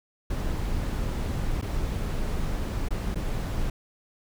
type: noise with dropouts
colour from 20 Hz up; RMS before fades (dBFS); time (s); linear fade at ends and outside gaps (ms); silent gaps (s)
brown; -28; 0.3-3.7; 5; 1.615-1.623 / 2.886-2.906 / 3.146-3.156
effects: none